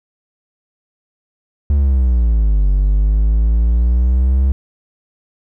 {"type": "exponential two-way sweep", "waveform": "triangle", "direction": "down then up", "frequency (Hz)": [73.3, 47.47, 67.5], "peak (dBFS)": -8, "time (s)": [1.7, 4.52], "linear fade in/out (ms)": 0, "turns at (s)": 2.7, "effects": []}